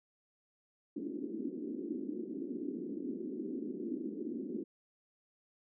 white band-pass noise, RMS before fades -40 dBFS, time 0.96-4.64 s, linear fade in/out 10 ms, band 220 to 360 Hz, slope 48 dB/octave, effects none

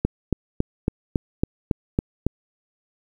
click train, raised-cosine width 3 ms, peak -6 dBFS, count 9, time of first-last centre 0.05-2.266 s, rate 3.61 Hz, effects 8-bit

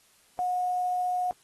sine tone with quantisation, 725 Hz, F#5, 35 cents flat, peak -25 dBFS, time 0.39-1.31 s, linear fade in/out 0 ms, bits 8, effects white hiss -62 dBFS RMS until 1.43 s + AAC 32 kbps

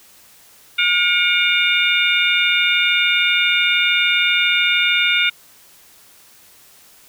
sine tone cluster, 1433 / 2193 / 2366 / 2842 / 3609 Hz, F6 / C#7 / D7 / F7 / A7, +44 / -19 / +12 / +30 / +43 cents, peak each -20 dBFS, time 0.78-5.3 s, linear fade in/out 10 ms, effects white hiss -48 dBFS RMS until 7.08 s

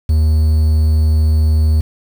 triangle tone with quantisation, 77.78 Hz, D#2, in tune, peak -7 dBFS, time 0.09-1.81 s, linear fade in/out 5 ms, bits 6, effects none

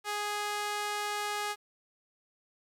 sawtooth tone with high-pass filter, 415.3 Hz, G#4, in tune, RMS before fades -34 dBFS, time 0.04-1.56 s, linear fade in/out 50 ms, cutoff 850 Hz, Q 0.96, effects low-pass 12000 Hz 12 dB/octave + 10-bit

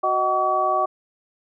sine tone cluster, 370.6 / 624 / 754 / 1137 Hz, F#4 / D#5 / F#5 / C#6, +3 / +5 / +32 / +44 cents, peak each -29 / -24 / -23 / -21 dBFS, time 0.03-0.86 s, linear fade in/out 10 ms, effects none

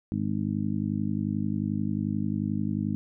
harmonic tone, 51.3 Hz, G#1, 21 cents flat, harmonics 2 / 3 / 4 / 5 / 6, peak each -33 / -34 / -29 / -33 / -35 dBFS, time 0.12-2.95 s, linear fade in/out 0 ms, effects none

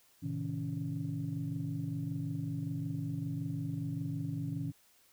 sine tone cluster, 112.5 / 134.1 / 159.4 / 279.5 Hz, A2 / C3 / D#3 / C#4, +39 / +43 / +42 / +14 cents, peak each -40 / -40 / -37 / -40 dBFS, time 0.22-4.72 s, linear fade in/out 20 ms, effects tanh soft clip ceiling -25 dBFS + white hiss -66 dBFS RMS until 5.12 s

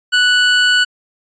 25% pulse tone, 1480 Hz, F#6, in tune, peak -6 dBFS, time 0.12-0.85 s, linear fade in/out 20 ms, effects resampled to 16000 Hz

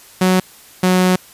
sawtooth tone pair in turn, 185 / 183.62 Hz, F#3 / F#3, 0 / -13 cents, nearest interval unison, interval 13 cents, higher first, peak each -7 dBFS, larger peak neither, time 0.21-0.4 / 0.83-1.16 s, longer second, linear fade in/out 5 ms, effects white hiss -43 dBFS RMS until 1.33 s + resampled to 32000 Hz

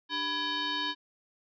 sine tone with frequency modulation, 2366 Hz, D7, 12 cents sharp, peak -29 dBFS, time 0.09-0.95 s, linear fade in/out 50 ms, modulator 690 Hz, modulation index 2.7, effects none

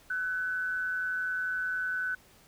sine tone with amplitude modulation, 1504 Hz, F#6, 28 cents sharp, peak -27 dBFS, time 0.1-2.15 s, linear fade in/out 5 ms, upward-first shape sine, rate 171 Hz, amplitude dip 45%, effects pink hiss -59 dBFS RMS until 2.47 s

